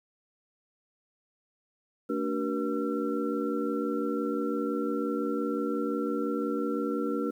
sine tone cluster, 224.2 / 290 / 380.2 / 477.9 / 1353 Hz, A3 / D4 / F#4 / A#4 / E6, +33 / -22 / +47 / +43 / +45 cents, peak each -34 / -31 / -35 / -33 / -39 dBFS, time 2.09-7.31 s, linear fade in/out 10 ms, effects 10-bit

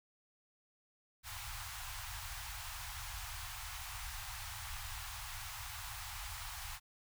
pink band-stop noise, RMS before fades -45 dBFS, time 1.23-6.8 s, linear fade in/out 50 ms, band 110 to 770 Hz, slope 48 dB/octave, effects none

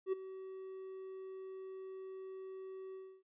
triangle tone with ADSR envelope, 380 Hz, F#4, 46 cents sharp, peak -28 dBFS, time 0.06-3.23 s, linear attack 66 ms, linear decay 13 ms, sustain -15 dB, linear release 290 ms, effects resampled to 8000 Hz

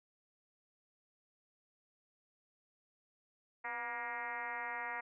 sine tone with frequency modulation, 1418 Hz, F6, 26 cents sharp, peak -38 dBFS, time 3.64-5.01 s, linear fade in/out 10 ms, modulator 232 Hz, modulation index 3.2, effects none

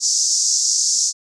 white band-pass noise, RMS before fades -18 dBFS, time 0-1.13 s, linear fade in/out 50 ms, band 5200 to 7000 Hz, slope 48 dB/octave, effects none

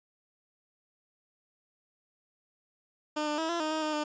15% pulse tone with pitch steps, 302.5 / 298.6 / 322.3 / 340.6 / 310 / 313.8 / 307.3 / 300.4 Hz, D#4 / D4 / E4 / F4 / D#4 / D#4 / D#4 / D4, -49 / +29 / -39 / -43 / -6 / +15 / -21 / +39 cents, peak -23 dBFS, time 3.16-4.04 s, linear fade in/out 10 ms, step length 110 ms, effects resampled to 16000 Hz

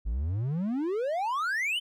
triangle exponential sweep, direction up, 49 to 3136 Hz, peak -25 dBFS, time 0.05-1.8 s, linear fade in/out 20 ms, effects none

